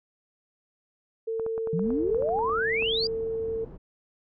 sine tone, 450 Hz, A4, 39 cents sharp, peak -27 dBFS, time 1.27-3.65 s, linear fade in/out 10 ms
clicks, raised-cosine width 1 ms, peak -25 dBFS, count 12, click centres 1.397 / 1.464 / 1.579 / 1.673 / 1.794 / 1.905 / 2.146 / 2.223 / 2.29 / 2.39 / 2.496 / 2.824 s
sine exponential sweep, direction up, 155.6 to 4907 Hz, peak -25 dBFS, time 1.73-3.07 s, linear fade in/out 2 ms
pink low-pass noise, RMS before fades -43 dBFS, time 1.82-3.78 s, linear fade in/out 20 ms, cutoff 470 Hz, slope 12 dB/octave
effects none

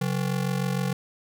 square ring-modulated tone, 158.7 Hz, D#3, 35 cents sharp, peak -22 dBFS, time 0.01-0.93 s, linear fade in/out 2 ms, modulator 23.3 Hz, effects none

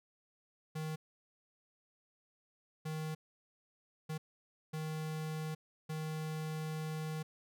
square tone bursts at uneven times, 156.4 Hz, D#3, 9 cents sharp, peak -38 dBFS, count 5, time 0.75-0.96 / 2.85-3.15 / 4.09-4.18 / 4.73-5.55 / 5.89-7.23 s, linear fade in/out 10 ms, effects none

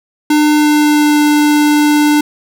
square tone with pitch glide, 300 to 297.1 Hz, D4 to D4, +37 to +20 cents, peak -8 dBFS, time 0.3-2.21 s, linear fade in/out 5 ms, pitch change -17 cents, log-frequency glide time 0.55-1.2 s, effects none

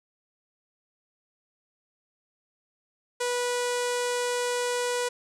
sawtooth tone with low-pass filter, 489.3 Hz, B4, 16 cents flat, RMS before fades -28 dBFS, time 3.2-5.09 s, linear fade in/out 10 ms, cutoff 8700 Hz, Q 1.9, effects none

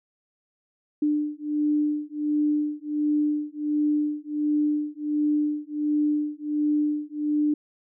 sine beating tone pair, 297.6 / 299 Hz, D4 / D4, +23 / +31 cents, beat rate 1.4 Hz, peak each -25 dBFS, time 1.02-7.54 s, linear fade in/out 5 ms, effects none

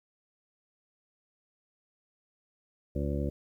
harmonic tone, 71.3 Hz, C#2, 49 cents sharp, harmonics 1 / 2 / 3 / 4 / 5 / 7 / 8, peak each -32 / -35 / -37 / -38 / -39 / -40 / -41 dBFS, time 2.95-3.3 s, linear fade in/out 10 ms, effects 11-bit

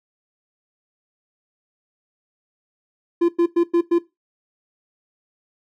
triangle tone bursts, 342.7 Hz, F4, 33 cents flat, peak -11 dBFS, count 5, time 3.21-3.987 s, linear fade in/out 10 ms, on 77 ms, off 98 ms, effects noise-tail reverb RT60 0.2 s tail -17 dB re dry

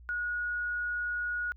sine tone, 1451 Hz, F#6, 34 cents flat, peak -30 dBFS, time 0.09-1.52 s, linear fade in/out 0 ms, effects added 60 Hz sine -49 dBFS peak until 1.56 s

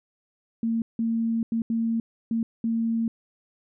sine tone bursts at uneven times, 228 Hz, A#3, 38 cents flat, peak -22 dBFS, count 6, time 0.63-0.82 / 0.99-1.43 / 1.52-1.62 / 1.7-2 / 2.31-2.43 / 2.64-3.08 s, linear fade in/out 2 ms, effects none

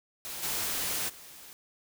white noise with level steps, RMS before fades -39 / -32 / -49 dBFS, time 0.25-1.53 s, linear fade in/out 0 ms, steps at 0.42 / 1.08 s, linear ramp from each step 20 ms, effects none

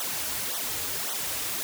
white noise with flanger, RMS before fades -31 dBFS, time 0-1.63 s, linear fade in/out 0 ms, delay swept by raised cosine 0.41 to 5.71 ms, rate 1.8 Hz, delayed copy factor -0.9, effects none

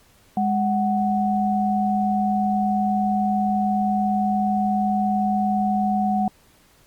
sine tone pair together, 205.9 / 743 Hz, G#3 / F#5, -15 / +7 cents, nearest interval octave + minor seventh, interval 2222 cents, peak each -21 dBFS, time 0.37-6.28 s, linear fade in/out 2 ms, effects pink hiss -56 dBFS RMS until 6.86 s + Opus 48 kbps

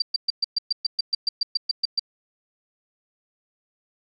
sine tone bursts, 4699 Hz, D8, in tune, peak -18 dBFS, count 15, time 0-1.995 s, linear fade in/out 5 ms, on 21 ms, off 120 ms, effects none

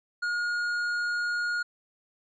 sine tone with tanh clipping, 1433 Hz, F6, 44 cents sharp, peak -28 dBFS, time 0.22-1.63 s, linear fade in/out 10 ms, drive 9 dB, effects resampled to 16000 Hz

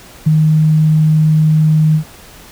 sine tone with ADSR envelope, 155.56 Hz, D#3, in tune, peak -5 dBFS, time 0.26-2.04 s, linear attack 12 ms, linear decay 16 ms, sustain -2 dB, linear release 91 ms, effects pink hiss -38 dBFS RMS until 2.51 s

